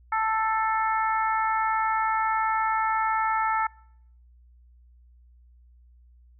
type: harmonic tone with a mistuned harmonic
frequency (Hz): 441.4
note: A4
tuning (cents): +5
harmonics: 2 / 3 / 4 / 5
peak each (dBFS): -25 / -26 / -33 / -35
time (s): 0.12-3.67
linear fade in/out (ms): 5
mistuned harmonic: 5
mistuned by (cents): -25
effects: noise-tail reverb RT60 0.7 s tail -26 dB re dry + added 60 Hz sine -52 dBFS peak until 6.39 s